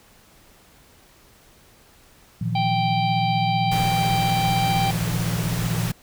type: chord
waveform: sine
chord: Bb suspended fourth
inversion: none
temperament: equal with one note detuned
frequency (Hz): 116.54 / 158.92 / 174.61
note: Bb2 / Eb3 / F3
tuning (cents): 0 / +37 / 0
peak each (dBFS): -25 / -28 / -27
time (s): 2.41-5.92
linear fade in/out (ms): 5
type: harmonic tone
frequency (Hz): 783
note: G5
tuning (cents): -2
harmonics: 1 / 3 / 4 / 5 / 6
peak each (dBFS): -21 / -31 / -33 / -35 / -37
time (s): 2.55-4.91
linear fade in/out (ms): 5
type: noise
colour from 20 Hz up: pink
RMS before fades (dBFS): -30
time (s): 3.71-5.92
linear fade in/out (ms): 10
effects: pink hiss -53 dBFS RMS until 6.02 s